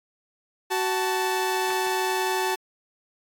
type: tone pair together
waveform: sawtooth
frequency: 374.6 / 880 Hz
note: F#4 / A5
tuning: +21 / 0 cents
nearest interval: octave + minor third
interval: 1479 cents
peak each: -22 dBFS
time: 0.7-2.56 s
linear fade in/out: 20 ms
effects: AAC 64 kbps